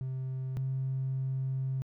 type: tone pair in turn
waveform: triangle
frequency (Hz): 130.81 / 132.48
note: C3 / C3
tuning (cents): 0 / +22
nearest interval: unison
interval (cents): 22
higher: second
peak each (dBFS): -30 / -26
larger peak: second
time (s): 0.01-0.57 / 0.57-1.82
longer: second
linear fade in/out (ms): 0
effects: tanh soft clip ceiling -27 dBFS